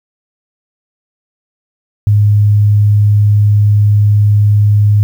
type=tone; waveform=sine; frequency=103.83 Hz; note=G#2; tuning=in tune; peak=-5 dBFS; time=2.07-5.03 s; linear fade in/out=0 ms; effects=7-bit